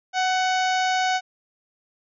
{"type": "harmonic tone with a mistuned harmonic", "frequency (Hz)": 743, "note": "F#5", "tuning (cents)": 7, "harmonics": [1, 2, 3, 4, 5, 6, 7, 8, 9], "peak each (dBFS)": [-21, -27, -31, -33, -35, -37, -38, -39, -40], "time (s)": [0.13, 1.21], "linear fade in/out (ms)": 50, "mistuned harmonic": 2, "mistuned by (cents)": 19, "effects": []}